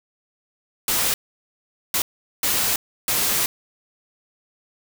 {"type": "noise bursts at uneven times", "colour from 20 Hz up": "white", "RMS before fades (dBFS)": -21, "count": 4, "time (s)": [[0.88, 1.14], [1.94, 2.02], [2.43, 2.76], [3.08, 3.46]], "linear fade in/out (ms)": 2, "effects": []}